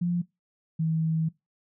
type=tone pair in turn; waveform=sine; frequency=174.61 / 160.73 Hz; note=F3 / E3; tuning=0 / -43 cents; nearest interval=minor second; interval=143 cents; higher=first; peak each=-23 dBFS; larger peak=neither; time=0.01-0.22 / 0.79-1.29 s; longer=second; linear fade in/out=10 ms; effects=noise-tail reverb RT60 0.2 s tail -21 dB re dry